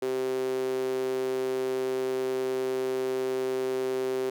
sawtooth tone with high-pass filter, 129.9 Hz, C3, 12 cents flat, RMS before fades -29 dBFS, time 0.02-4.3 s, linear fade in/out 5 ms, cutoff 380 Hz, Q 6.1, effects none

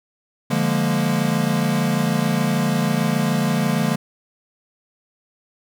square chord, Bb dominant seventh, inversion first, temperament equal with one note detuned, 146.83 / 174.61 / 206.5 / 233.1 Hz, D3 / F3 / Ab3 / Bb3, 0 / 0 / -10 / 0 cents, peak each -24 dBFS, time 0.5-3.96 s, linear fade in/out 10 ms, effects none

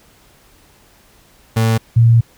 35% pulse / sine tone pair in turn, 112.4 / 115.89 Hz, A2 / A#2, +37 / -10 cents, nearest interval minor second, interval 53 cents, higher second, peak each -10 / -6 dBFS, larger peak second, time 1.56-1.78 / 1.96-2.21 s, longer second, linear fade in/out 10 ms, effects pink hiss -50 dBFS RMS until 2.37 s

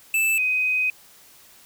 square / sine tone pair in turn, 2637 / 2510 Hz, E7 / D#7, 0 / +15 cents, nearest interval minor second, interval 85 cents, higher first, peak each -19 dBFS, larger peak neither, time 0.14-0.38 / 0.38-0.9 s, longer second, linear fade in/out 2 ms, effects white hiss -51 dBFS RMS until 1.65 s

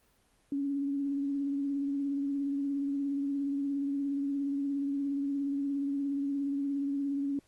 sine tone with vibrato, 280 Hz, C#4, 18 cents sharp, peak -29 dBFS, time 0.52-7.39 s, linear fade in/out 2 ms, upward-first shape triangle, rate 17 Hz, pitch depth 34 cents each way, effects pink hiss -68 dBFS RMS until 7.47 s + Opus 24 kbps

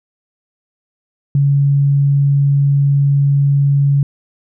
sine tone, 140.7 Hz, C#3, 26 cents sharp, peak -9 dBFS, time 1.35-4.03 s, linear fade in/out 2 ms, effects none

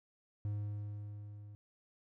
triangle tone with level ramp, 103.6 Hz, G#2, 4 cents flat, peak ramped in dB -32 to -47 dBFS, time 0.45-1.55 s, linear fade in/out 0 ms, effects none

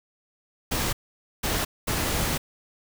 pink noise bursts at uneven times, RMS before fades -26 dBFS, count 3, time 0.71-0.93 / 1.43-1.65 / 1.87-2.38 s, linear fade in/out 10 ms, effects none

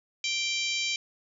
harmonic tone, 784 Hz, G5, in tune, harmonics 3 / 4 / 5 / 6 / 7 / 8 / 9, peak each -31 / -33 / -35 / -37 / -38 / -39 / -40 dBFS, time 0.24-0.96 s, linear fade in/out 2 ms, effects none

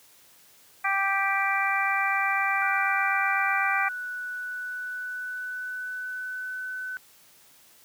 harmonic tone, 392 Hz, G4, in tune, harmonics 2 / 3 / 4 / 5 / 6, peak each -29 / -29 / -29 / -29 / -29 dBFS, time 0.84-3.89 s, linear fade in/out 10 ms
sine tone with pitch glide, 1480 to 1508.5 Hz, F#6 to F#6, 0 to +33 cents, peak -31 dBFS, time 2.62-6.97 s, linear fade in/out 0 ms, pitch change +33 cents, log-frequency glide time 4.19-6.66 s
effects white hiss -56 dBFS RMS until 7.84 s + high-pass 60 Hz 12 dB/octave

